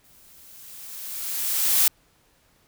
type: noise with exponential growth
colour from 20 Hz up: blue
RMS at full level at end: -17 dBFS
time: 0.04-1.88 s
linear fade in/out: 2 ms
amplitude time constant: 400 ms
effects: pink hiss -62 dBFS RMS until 2.67 s